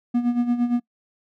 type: tone with tremolo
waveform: triangle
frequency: 241.1 Hz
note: B3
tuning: 41 cents flat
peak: -14 dBFS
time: 0.14-0.8 s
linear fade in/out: 10 ms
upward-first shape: sine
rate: 8.7 Hz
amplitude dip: 70%
effects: noise-tail reverb RT60 0.1 s tail -23 dB re dry